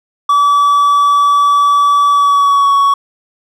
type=tone with pitch glide; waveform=triangle; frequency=1149 to 1118.2 Hz; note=D6 to C#6; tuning=-38 to +15 cents; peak=-5 dBFS; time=0.29-2.94 s; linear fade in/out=5 ms; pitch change=-47 cents; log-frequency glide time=2.1-2.73 s; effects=none